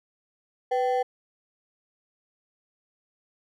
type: ring-modulated tone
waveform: triangle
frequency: 635 Hz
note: D#5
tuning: 35 cents sharp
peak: -17 dBFS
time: 0.71-1.03 s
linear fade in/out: 10 ms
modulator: 138 Hz
effects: none